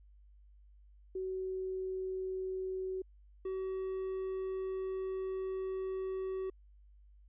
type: tone pair in turn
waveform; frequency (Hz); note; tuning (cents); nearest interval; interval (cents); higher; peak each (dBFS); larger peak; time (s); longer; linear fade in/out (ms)
sine / triangle; 375.6 / 378.9; F#4 / F#4; +26 / +41; unison; 15; second; -35 / -33; second; 1.15-3.02 / 3.45-6.5; second; 5
effects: added 50 Hz sine -57 dBFS peak until 7.28 s + resampled to 8000 Hz